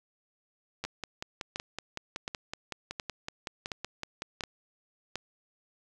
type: two click trains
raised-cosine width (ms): 0.2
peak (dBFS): -17 / -18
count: 7 / 20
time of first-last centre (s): 0.84-5.157 / 0.85-4.408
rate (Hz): 1.39 / 5.34
effects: none